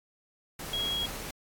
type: tone in noise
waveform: sine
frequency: 3300 Hz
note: G#7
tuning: 12 cents flat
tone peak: -29 dBFS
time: 0.73-1.06 s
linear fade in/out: 5 ms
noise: pink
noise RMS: -39 dBFS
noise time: 0.59-1.31 s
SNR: +7 dB
effects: AAC 64 kbps